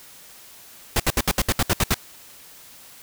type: noise bursts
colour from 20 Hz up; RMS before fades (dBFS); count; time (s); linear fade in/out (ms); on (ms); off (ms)
pink; -19; 10; 0.96-1.943; 2; 38; 67
effects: white hiss -46 dBFS RMS until 3.02 s